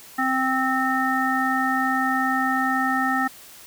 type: harmonic tone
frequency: 261.6 Hz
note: C4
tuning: in tune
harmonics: 1 / 3 / 5 / 7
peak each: -25 / -25 / -25 / -25 dBFS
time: 0.18-3.28 s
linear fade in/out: 10 ms
effects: white hiss -45 dBFS RMS until 3.66 s